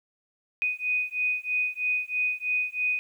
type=beating tone pair; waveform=sine; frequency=2489 / 2492.1 Hz; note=D#7 / D#7; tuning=0 / +2 cents; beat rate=3.1 Hz; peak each=-28 dBFS; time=0.62-2.99 s; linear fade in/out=0 ms; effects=10-bit